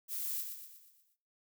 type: noise with echo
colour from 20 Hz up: violet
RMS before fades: -38 dBFS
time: 0.08-0.45 s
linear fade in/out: 50 ms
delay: 120 ms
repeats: 6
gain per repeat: -6 dB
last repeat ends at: 1.17 s
effects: noise-tail reverb RT60 0.5 s tail -19 dB re dry